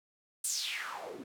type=noise with band-pass filter sweep; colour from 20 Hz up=white; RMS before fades=-38 dBFS; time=0.44-1.24 s; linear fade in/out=5 ms; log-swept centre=9300 to 250 Hz; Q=4.1; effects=none